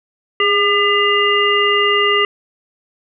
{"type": "harmonic tone with a mistuned harmonic", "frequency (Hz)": 402.1, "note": "G4", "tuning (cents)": 44, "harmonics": [1, 3, 5, 7], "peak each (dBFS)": [-17, -17, -17, -17], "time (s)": [0.4, 2.25], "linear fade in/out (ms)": 2, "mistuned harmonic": 1, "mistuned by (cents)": 36, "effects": []}